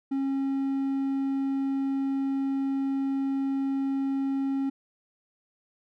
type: tone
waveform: triangle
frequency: 272 Hz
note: C#4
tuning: 33 cents flat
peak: -23 dBFS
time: 0.11-4.7 s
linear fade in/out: 10 ms
effects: none